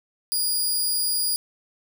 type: tone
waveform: 15% pulse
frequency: 4865 Hz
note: D#8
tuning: 40 cents flat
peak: -15 dBFS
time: 0.32-1.36 s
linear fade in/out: 0 ms
effects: 9-bit